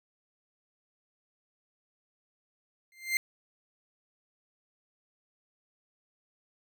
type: tone with exponential growth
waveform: 40% pulse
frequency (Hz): 2093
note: C7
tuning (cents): 0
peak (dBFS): -21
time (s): 2.92-3.17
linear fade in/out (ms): 1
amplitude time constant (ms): 53
effects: none